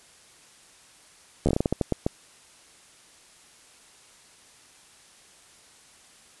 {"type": "slowing click train", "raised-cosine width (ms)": 2, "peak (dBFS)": -9, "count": 12, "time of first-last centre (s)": [1.46, 2.065], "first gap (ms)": 12, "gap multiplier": 1.28, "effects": ["white hiss -54 dBFS RMS until 6.4 s", "resampled to 24000 Hz"]}